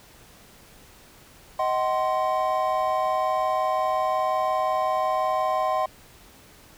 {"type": "chord", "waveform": "triangle", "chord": "C diminished", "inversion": "first", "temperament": "just", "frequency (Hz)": [627.9, 753.5, 1046.5], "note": ["Eb5", "Gb5", "C6"], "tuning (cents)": [16, 31, 0], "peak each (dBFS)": -24, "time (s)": [1.59, 5.86], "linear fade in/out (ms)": 5, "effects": ["pink hiss -51 dBFS RMS until 6.77 s"]}